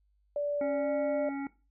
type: tone with pitch glide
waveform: sine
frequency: 581 to 592.2 Hz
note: D5 to D5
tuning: -19 to +14 cents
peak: -28 dBFS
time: 0.36-1.29 s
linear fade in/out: 2 ms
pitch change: +33 cents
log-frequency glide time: 0.78-0.89 s
type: harmonic tone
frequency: 277.2 Hz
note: C#4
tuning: in tune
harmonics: 1 / 3 / 5 / 7 / 8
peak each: -33 / -42 / -47 / -52 / -49 dBFS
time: 0.61-1.47 s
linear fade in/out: 2 ms
effects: noise-tail reverb RT60 0.3 s tail -18 dB re dry + added 50 Hz sine -67 dBFS peak until 1.7 s